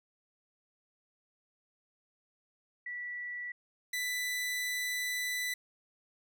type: tone pair in turn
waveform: sine / sawtooth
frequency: 1955 / 1988 Hz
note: B6 / B6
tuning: -18 / +11 cents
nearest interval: unison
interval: 29 cents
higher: second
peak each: -37 / -29 dBFS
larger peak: second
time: 2.86-3.52 / 3.93-5.54 s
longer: second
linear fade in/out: 5 ms
effects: none